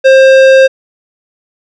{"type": "tone with tanh clipping", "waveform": "sine", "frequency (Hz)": 531, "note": "C5", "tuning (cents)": 25, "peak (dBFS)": -3, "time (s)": [0.04, 0.68], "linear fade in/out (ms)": 20, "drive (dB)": 15, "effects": []}